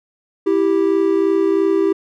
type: tone pair together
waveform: triangle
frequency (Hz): 329 / 392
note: E4 / G4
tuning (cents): -3 / 0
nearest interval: minor third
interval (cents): 303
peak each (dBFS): -15 / -13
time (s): 0.46-1.93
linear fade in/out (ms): 10
effects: none